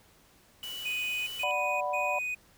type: noise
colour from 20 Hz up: white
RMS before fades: -46 dBFS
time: 0.63-1.44 s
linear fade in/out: 5 ms
type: tone with pitch glide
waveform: sine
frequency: 2960 to 2977 Hz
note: F#7 to F#7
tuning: 0 to +10 cents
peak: -37 dBFS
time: 0.63-1.51 s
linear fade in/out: 0 ms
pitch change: +10 cents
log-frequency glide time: 1.05-1.35 s
type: tone bursts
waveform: triangle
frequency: 2489 Hz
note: D#7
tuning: in tune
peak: -29 dBFS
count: 3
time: 0.85-2.35 s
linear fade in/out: 10 ms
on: 420 ms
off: 120 ms
type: chord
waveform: sine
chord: B minor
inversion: first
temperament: equal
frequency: 587.3 / 740 / 987.8 Hz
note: D5 / F#5 / B5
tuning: 0 / 0 / 0 cents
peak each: -33 dBFS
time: 1.43-2.19 s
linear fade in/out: 5 ms
effects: pink hiss -61 dBFS RMS until 2.57 s